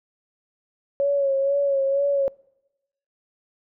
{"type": "tone with vibrato", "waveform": "sine", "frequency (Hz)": 554.4, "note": "C#5", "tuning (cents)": 0, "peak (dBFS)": -18, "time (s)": [1, 2.28], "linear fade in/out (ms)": 0, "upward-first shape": "sine", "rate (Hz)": 2.1, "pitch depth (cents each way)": 39, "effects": ["noise-tail reverb RT60 0.9 s tail -25 dB re dry"]}